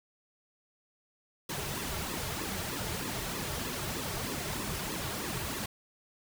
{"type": "noise with flanger", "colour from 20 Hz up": "pink", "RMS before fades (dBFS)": -36, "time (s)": [1.49, 5.66], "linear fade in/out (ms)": 5, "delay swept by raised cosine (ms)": [1.3, 4.1], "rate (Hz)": 3.2, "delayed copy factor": -0.75, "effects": []}